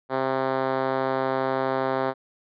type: tone with band-pass filter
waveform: 5% pulse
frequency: 132.4 Hz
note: C3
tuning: 21 cents sharp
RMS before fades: -25 dBFS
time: 0.09-2.14 s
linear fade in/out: 50 ms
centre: 520 Hz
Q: 0.81
effects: resampled to 11025 Hz